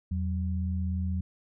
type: tone pair together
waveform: sine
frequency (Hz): 83.17 / 186.7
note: E2 / F#3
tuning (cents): +16 / +16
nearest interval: octave + major second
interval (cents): 1400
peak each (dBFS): -28 / -33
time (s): 0.11-1.21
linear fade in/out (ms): 5
effects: none